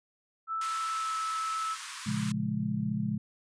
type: tone with pitch glide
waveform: sine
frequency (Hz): 1318.5 to 1306.4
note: E6 to E6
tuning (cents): 0 to -16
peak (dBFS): -30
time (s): 0.47-1.77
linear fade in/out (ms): 50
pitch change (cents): -16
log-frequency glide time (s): 0.83-1.13
type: high-pass noise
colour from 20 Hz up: pink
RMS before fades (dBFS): -41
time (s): 0.61-2.32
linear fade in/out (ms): 5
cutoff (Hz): 960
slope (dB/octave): 96
type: chord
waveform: sine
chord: Bb minor seventh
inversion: none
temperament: just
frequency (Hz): 116.54 / 139.85 / 174.81 / 209.8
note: Bb2 / Db3 / F3 / Ab3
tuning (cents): 0 / +16 / +2 / +18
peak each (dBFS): -36 / -35 / -36 / -31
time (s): 2.06-3.18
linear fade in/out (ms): 10
effects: resampled to 22050 Hz